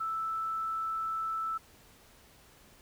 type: tone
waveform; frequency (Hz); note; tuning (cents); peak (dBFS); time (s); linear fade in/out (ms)
sine; 1318.5; E6; 0; -31; 0-1.58; 10
effects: pink hiss -59 dBFS RMS until 2.81 s